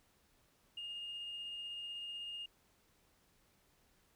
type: tone with tremolo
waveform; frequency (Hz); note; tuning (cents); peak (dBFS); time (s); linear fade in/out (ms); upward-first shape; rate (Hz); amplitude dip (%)
sine; 2836; F7; +26; -40; 0.77-2.46; 5; triangle; 16; 25
effects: tanh soft clip ceiling -38 dBFS + pink hiss -72 dBFS RMS until 4.15 s